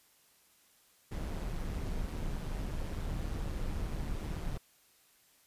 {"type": "noise with amplitude modulation", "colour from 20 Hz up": "brown", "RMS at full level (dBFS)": -34, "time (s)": [1.11, 4.58], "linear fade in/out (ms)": 10, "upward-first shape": "sine", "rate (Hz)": 153, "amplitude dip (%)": 50, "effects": ["white hiss -66 dBFS RMS until 5.46 s", "resampled to 32000 Hz"]}